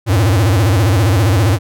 square tone with vibrato, 102.4 Hz, G#2, 24 cents flat, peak -10 dBFS, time 0.06-1.59 s, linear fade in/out 50 ms, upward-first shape sine, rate 15 Hz, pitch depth 250 cents each way, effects none

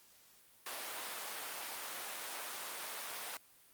pink high-pass noise, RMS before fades -43 dBFS, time 0.66-3.37 s, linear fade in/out 2 ms, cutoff 720 Hz, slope 12 dB/octave, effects white hiss -64 dBFS RMS until 3.73 s + Opus 48 kbps

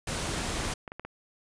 pink noise, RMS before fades -32 dBFS, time 0.07-0.74 s, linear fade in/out 5 ms
clicks, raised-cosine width 0.5 ms, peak -24 dBFS, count 6, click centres 0.608 / 0.651 / 0.878 / 0.919 / 0.996 / 1.05 s
effects resampled to 22050 Hz

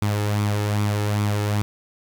sawtooth tone with flanger, 103.83 Hz, G#2, in tune, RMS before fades -22 dBFS, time 0.02-1.62 s, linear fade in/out 0 ms, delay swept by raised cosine 0.84 to 2.34 ms, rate 2.5 Hz, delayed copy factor +0.5, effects none

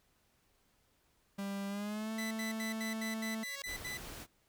45% pulse tone with pitch glide, 198.3 to 221.3 Hz, G3 to A3, +20 to +10 cents, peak -37 dBFS, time 1.38-3.44 s, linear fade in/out 10 ms, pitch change +190 cents, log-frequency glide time 1.68-2.12 s
sawtooth tone bursts, 1998 Hz, B6, 20 cents sharp, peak -36 dBFS, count 9, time 2.18-3.974 s, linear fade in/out 5 ms, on 130 ms, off 78 ms
5% pulse tone with exponential growth, 554.4 Hz, C#5, in tune, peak -28 dBFS, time 3.23-3.62 s, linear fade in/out 2 ms, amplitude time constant 84 ms
pink noise, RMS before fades -47 dBFS, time 3.65-4.27 s, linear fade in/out 50 ms
effects pink hiss -73 dBFS RMS until 4.48 s

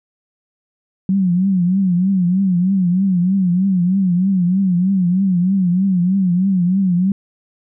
sine tone with vibrato, 185 Hz, F#3, in tune, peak -12 dBFS, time 1.09-7.12 s, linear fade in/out 2 ms, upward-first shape triangle, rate 3.2 Hz, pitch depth 130 cents each way, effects none

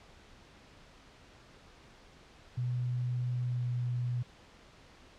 sine tone with pitch glide, 123.47 to 122.33 Hz, B2 to B2, 0 to -16 cents, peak -30 dBFS, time 2.57-4.23 s, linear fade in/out 10 ms, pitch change -16 cents, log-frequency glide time 3.44-3.67 s, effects pink hiss -57 dBFS RMS until 5.18 s + low-pass 5000 Hz 12 dB/octave

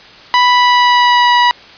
sawtooth tone with pitch glide, 987.8 to 972 Hz, B5 to B5, 0 to -28 cents, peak -3 dBFS, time 0.34-1.51 s, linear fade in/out 0 ms, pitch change -28 cents, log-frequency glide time 0.45-1.32 s, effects white hiss -37 dBFS RMS until 1.77 s + resampled to 11025 Hz

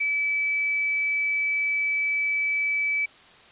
sine tone, 2301 Hz, D7, 36 cents flat, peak -22 dBFS, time 0-3.06 s, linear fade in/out 10 ms, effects white hiss -51 dBFS RMS until 3.51 s + resampled to 8000 Hz

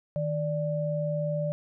sine tone pair together, 155.72 / 587.3 Hz, D#3 / D5, +2 / 0 cents, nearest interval octave + major seventh, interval 2298 cents, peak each -29 / -29 dBFS, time 0.16-1.52 s, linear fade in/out 0 ms, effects none

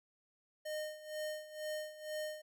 square tone with tremolo, 613 Hz, D#5, 26 cents flat, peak -38 dBFS, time 0.65-2.42 s, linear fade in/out 10 ms, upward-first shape sine, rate 2.1 Hz, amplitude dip 80%, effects none

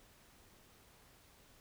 silence, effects pink hiss -64 dBFS RMS until 1.6 s

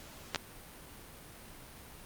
clicks, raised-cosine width 0.2 ms, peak -13 dBFS, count 2, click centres 0.347 / 0.359 s, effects pink hiss -51 dBFS RMS until 2.05 s + Opus 48 kbps

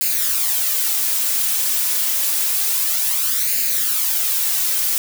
blue noise with flanger, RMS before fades -19 dBFS, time 0.01-4.98 s, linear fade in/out 0 ms, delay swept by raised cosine 0.43 to 4.13 ms, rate 0.28 Hz, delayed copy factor +0.6, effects none

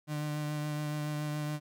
35% pulse tone with vibrato, 150 Hz, D3, 37 cents sharp, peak -31 dBFS, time 0.07-1.6 s, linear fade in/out 50 ms, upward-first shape triangle, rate 7.1 Hz, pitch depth 18 cents each way, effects none

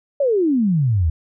sine exponential sweep, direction down, 587 to 74.6 Hz, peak -14 dBFS, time 0.2-1.1 s, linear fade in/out 5 ms, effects none

